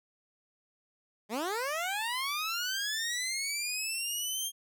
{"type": "linear sweep", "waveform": "15% pulse", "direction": "up", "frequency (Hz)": [196, 3226], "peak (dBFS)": -25, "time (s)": [1.29, 4.52], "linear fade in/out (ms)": 50, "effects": []}